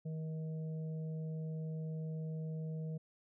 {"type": "harmonic tone", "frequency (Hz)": 158.4, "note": "D#3", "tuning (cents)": 31, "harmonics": [1, 3, 4], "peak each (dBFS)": [-38, -51, -57], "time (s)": [0.05, 2.98], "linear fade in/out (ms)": 10, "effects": []}